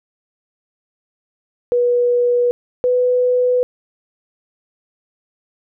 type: tone pair in turn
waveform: sine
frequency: 486 / 497.4 Hz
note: B4 / B4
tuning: -28 / +12 cents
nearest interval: unison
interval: 40 cents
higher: second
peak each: -12 dBFS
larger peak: neither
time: 1.72-2.51 / 2.84-3.63 s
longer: neither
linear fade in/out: 0 ms
effects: none